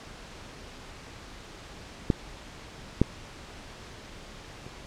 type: clicks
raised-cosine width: 3 ms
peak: -8 / -6 / -30 dBFS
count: 3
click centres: 2.102 / 3.016 / 4.665 s
effects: pink hiss -45 dBFS RMS until 4.86 s + low-pass 6000 Hz 12 dB/octave